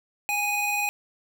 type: tone pair together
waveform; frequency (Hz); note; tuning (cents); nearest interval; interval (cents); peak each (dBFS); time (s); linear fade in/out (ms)
square; 824 / 2492; G#5 / D#7; -14 / +2; octave + perfect fifth; 1916; -29 / -26; 0.29-0.89; 0
effects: none